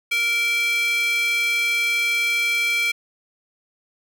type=tone with high-pass filter; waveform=square; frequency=466.2 Hz; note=A#4; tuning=in tune; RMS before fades=-21 dBFS; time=0.11-2.92 s; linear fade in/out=10 ms; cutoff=2400 Hz; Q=4.9; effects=none